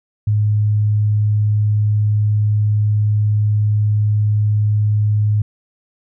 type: tone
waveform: sine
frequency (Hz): 105.4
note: G#2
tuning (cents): +26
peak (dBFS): -12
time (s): 0.27-5.42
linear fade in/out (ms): 5
effects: none